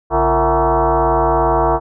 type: tone with frequency modulation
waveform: sine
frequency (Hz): 141.3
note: C#3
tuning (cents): +34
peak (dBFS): -11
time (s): 0.1-1.8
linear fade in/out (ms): 50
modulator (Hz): 200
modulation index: 5
effects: none